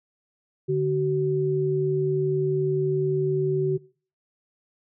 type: tone pair together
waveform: sine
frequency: 146.25 / 377.8 Hz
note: D3 / F#4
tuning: -7 / +36 cents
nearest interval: octave + major third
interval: 1643 cents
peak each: -25 / -22 dBFS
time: 0.68-3.78 s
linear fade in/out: 20 ms
effects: noise-tail reverb RT60 0.4 s tail -21 dB re dry